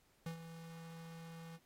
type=tone with ADSR envelope; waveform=square; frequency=165.1 Hz; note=E3; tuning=3 cents sharp; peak=-40 dBFS; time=0.26-1.59 s; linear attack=4 ms; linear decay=99 ms; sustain=-10 dB; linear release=40 ms; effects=pink hiss -73 dBFS RMS until 1.65 s + AAC 48 kbps